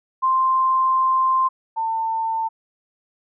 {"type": "tone pair in turn", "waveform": "sine", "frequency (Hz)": [1046.5, 897.3], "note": ["C6", "A5"], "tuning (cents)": [0, 34], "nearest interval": "minor third", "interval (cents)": 266, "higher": "first", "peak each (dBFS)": [-15, -20], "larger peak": "first", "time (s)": [[0.22, 1.49], [1.76, 2.49]], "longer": "first", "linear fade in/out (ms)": 20, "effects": []}